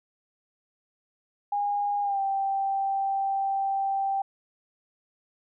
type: tone with pitch glide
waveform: sine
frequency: 816 to 783.2 Hz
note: G#5 to G5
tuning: -31 to -2 cents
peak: -24 dBFS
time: 1.52-4.22 s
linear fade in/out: 5 ms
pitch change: -71 cents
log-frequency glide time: 2.02-2.2 s
effects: none